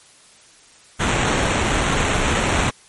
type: noise with sample-and-hold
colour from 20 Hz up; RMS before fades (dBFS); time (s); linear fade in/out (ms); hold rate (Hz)
pink; -19; 0.99-2.71; 20; 4900
effects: white hiss -49 dBFS RMS until 2.88 s + MP3 48 kbps